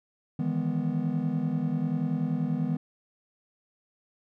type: chord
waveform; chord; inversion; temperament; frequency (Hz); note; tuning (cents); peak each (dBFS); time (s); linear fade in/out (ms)
triangle; E major seventh; third; just; 154.51 / 164.81 / 206 / 247.2; D#3 / E3 / G#3 / B3; -12 / 0 / -14 / +2; -29 / -28 / -31 / -28; 0.39-2.77; 5
effects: tanh soft clip ceiling -16 dBFS